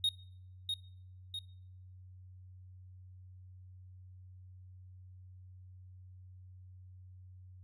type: tone with echo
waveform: triangle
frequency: 3729 Hz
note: A#7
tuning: in tune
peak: -26 dBFS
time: 0.04-0.09 s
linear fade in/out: 2 ms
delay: 650 ms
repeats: 2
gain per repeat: -5 dB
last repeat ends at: 1.39 s
effects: noise-tail reverb RT60 0.8 s tail -25 dB re dry + added 92 Hz sine -51 dBFS peak until 7.63 s

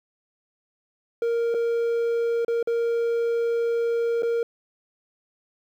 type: tone with dropouts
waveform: triangle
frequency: 466.2 Hz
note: A#4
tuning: in tune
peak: -19 dBFS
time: 1.22-4.43 s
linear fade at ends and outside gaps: 2 ms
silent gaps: 1.542-1.546 / 2.448-2.481 / 2.628-2.673 / 4.223-4.231 s
effects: 10-bit

